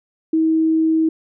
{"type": "tone", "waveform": "sine", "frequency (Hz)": 320.2, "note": "D#4", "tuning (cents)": 50, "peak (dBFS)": -13, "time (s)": [0.33, 1.09], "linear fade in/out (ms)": 5, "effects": []}